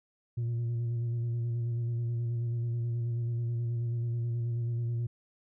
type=tone with vibrato; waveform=sine; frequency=117.8 Hz; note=A#2; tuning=19 cents sharp; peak=-26 dBFS; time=0.37-5.07 s; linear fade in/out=10 ms; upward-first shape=square; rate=9.3 Hz; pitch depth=21 cents each way; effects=tanh soft clip ceiling -28 dBFS